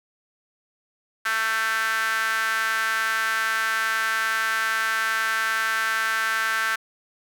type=tone with high-pass filter; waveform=sawtooth; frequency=222.4 Hz; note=A3; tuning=19 cents sharp; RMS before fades=-24 dBFS; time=1.25-6.76 s; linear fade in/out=10 ms; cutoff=1500 Hz; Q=5.4; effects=none